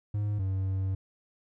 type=tone pair in turn; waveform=triangle; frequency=103.83 / 95.58 Hz; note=G#2 / G2; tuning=0 / -43 cents; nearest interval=minor second; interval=143 cents; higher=first; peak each=-25 dBFS; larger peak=neither; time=0.14-0.39 / 0.39-0.95 s; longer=second; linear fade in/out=5 ms; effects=none